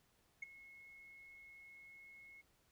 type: tone with ADSR envelope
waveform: sine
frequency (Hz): 2175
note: C#7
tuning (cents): -33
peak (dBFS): -38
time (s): 0.42-2.42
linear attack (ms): 8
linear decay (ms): 14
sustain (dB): -18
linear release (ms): 19
effects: tanh soft clip ceiling -39 dBFS + pink hiss -75 dBFS RMS until 2.71 s